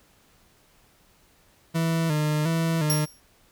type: tone with vibrato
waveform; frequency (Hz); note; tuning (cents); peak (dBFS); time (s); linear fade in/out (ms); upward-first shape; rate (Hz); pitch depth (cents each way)
40% pulse; 157.7; D#3; +24; -21; 1.74-3.06; 20; square; 1.4; 70
type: tone with exponential decay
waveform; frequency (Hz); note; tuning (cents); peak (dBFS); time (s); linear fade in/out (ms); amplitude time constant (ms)
15% pulse; 5588; F8; 0; -15; 2.9-3.2; 0; 64
effects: pink hiss -60 dBFS RMS until 3.51 s